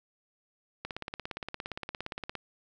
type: click train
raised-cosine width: 0.3 ms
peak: -20 dBFS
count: 27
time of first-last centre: 0.85-2.353 s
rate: 17.3 Hz
effects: none